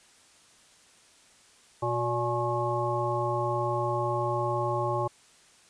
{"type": "harmonic tone with a mistuned harmonic", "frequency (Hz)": 120.6, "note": "B2", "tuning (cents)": -41, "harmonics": [1, 3, 5, 7, 9], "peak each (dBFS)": [-32, -32, -32, -32, -32], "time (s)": [1.82, 5.08], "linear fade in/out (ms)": 10, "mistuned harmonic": 5, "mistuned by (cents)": -55, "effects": ["white hiss -58 dBFS RMS until 5.69 s", "resampled to 22050 Hz"]}